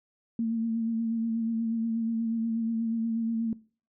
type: tone with vibrato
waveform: sine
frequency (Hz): 227.3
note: A#3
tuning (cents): -43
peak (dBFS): -25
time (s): 0.39-3.53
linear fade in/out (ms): 2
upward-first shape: sine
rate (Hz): 8.3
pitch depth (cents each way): 25
effects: noise-tail reverb RT60 0.4 s tail -21 dB re dry